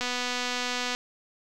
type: click train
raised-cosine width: 0.2 ms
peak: -13 dBFS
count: 233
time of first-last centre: 0.01-0.949 s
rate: 247 Hz
effects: none